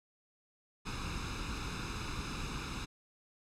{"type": "noise with comb filter", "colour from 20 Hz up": "pink", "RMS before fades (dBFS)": -39, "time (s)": [0.85, 2.86], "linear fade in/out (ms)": 20, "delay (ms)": 0.78, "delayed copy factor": 0.75, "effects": ["low-pass 6000 Hz 12 dB/octave"]}